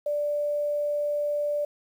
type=tone with quantisation; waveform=sine; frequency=587 Hz; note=D5; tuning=1 cent flat; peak=-24 dBFS; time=0.06-1.65 s; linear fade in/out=5 ms; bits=9; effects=none